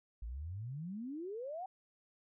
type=exponential sweep; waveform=sine; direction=up; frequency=51.91 to 779 Hz; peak=-40 dBFS; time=0.22-1.66 s; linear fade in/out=5 ms; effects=none